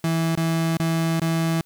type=tone with dropouts; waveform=35% pulse; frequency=164 Hz; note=E3; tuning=9 cents flat; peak=-18 dBFS; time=0.04-1.61 s; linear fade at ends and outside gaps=2 ms; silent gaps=0.353-0.374 / 0.771-0.798 / 1.198-1.217 s; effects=white hiss -61 dBFS RMS until 1.65 s